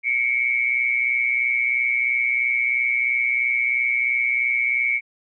sine tone pair together, 2181 / 2304 Hz, C#7 / D7, -29 / -34 cents, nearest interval minor second, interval 95 cents, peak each -21 / -21 dBFS, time 0.03-5.01 s, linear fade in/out 50 ms, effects none

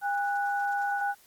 sine tone pair together, 807 / 1480 Hz, G#5 / F#6, -50 / 0 cents, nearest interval minor seventh, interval 1050 cents, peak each -27 / -31 dBFS, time 0.01-1.15 s, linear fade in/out 50 ms, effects white hiss -59 dBFS RMS until 1.26 s + Opus 24 kbps

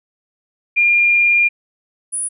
sine tone pair in turn, 2406 / 9787 Hz, D7 / D#9, +41 / -30 cents, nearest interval 2 octaves, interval 2429 cents, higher second, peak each -10 / -19 dBFS, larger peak first, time 0.76-1.49 / 2.12-2.29 s, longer first, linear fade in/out 20 ms, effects none

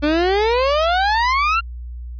30% pulse exponential sweep, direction up, 287.6 to 1396.9 Hz, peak -12 dBFS, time 0.02-1.61 s, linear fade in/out 20 ms, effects added 60 Hz sine -28 dBFS peak until 2.19 s + resampled to 11025 Hz

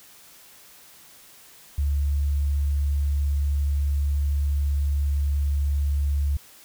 sine tone, 71.4 Hz, D2, 48 cents flat, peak -20 dBFS, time 1.78-6.37 s, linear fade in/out 5 ms, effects white hiss -50 dBFS RMS until 6.64 s

